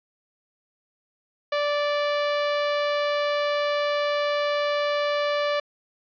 sawtooth tone, 584 Hz, D5, 10 cents flat, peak -18 dBFS, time 1.52-5.6 s, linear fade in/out 5 ms, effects resampled to 11025 Hz + 10-bit

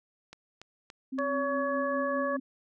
click train, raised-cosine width 0.2 ms, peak -28 dBFS, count 4, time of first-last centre 0.33-1.187 s, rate 3.5 Hz
sine tone with tremolo, 263.7 Hz, C4, 14 cents sharp, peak -31 dBFS, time 1.12-2.4 s, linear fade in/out 10 ms, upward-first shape sine, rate 4.9 Hz, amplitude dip 45%
harmonic tone, 564 Hz, C#5, 30 cents sharp, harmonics 1 / 2 / 3, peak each -30 / -33 / -36 dBFS, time 1.18-2.37 s, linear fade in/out 10 ms
effects none

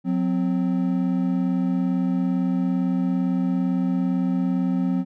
triangle tone pair together, 182.26 / 260 Hz, F#3 / C4, -26 / -11 cents, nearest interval tritone, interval 615 cents, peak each -20 / -21 dBFS, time 0.04-5.05 s, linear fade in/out 50 ms, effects none

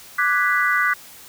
sine chord, G# half-diminished seventh, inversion second, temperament equal, 1174.7 / 1480 / 1661.2 / 1975.5 Hz, D6 / F#6 / G#6 / B6, 0 / 0 / 0 / 0 cents, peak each -22 / -20 / -26 / -21 dBFS, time 0.18-0.94 s, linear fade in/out 10 ms, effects white hiss -43 dBFS RMS until 1.28 s

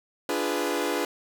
sawtooth chord, D diminished seventh, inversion none, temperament equal with one note detuned, 293.7 / 346 / 415.3 / 493.9 Hz, D4 / F4 / Ab4 / Cb5, 0 / -16 / 0 / 0 cents, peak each -27 dBFS, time 0.29-1.05 s, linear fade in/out 2 ms, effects none

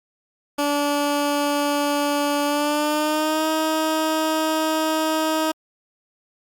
15% pulse tone with pitch glide, 289.2 to 315.4 Hz, D4 to D#4, -27 to +24 cents, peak -13 dBFS, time 0.58-5.52 s, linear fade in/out 10 ms, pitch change +151 cents, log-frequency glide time 2.45-3.47 s, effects Opus 48 kbps

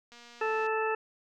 click train, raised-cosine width 0.2 ms, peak -35 dBFS, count 131, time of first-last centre 0.12-0.666 s, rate 238 Hz
harmonic tone, 439.1 Hz, A4, 4 cents flat, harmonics 1 / 2 / 3 / 4 / 6, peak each -30 / -33 / -35 / -36 / -38 dBFS, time 0.41-0.95 s, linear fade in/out 5 ms
effects none

